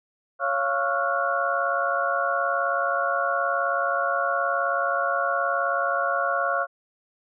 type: tone cluster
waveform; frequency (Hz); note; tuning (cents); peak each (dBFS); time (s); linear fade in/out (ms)
sine; 555 / 691 / 1109 / 1362 / 1441; C#5 / F5 / C#6 / F6 / F#6; +2 / -19 / 0 / -44 / -46; -28; 0.39-6.67; 50
effects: none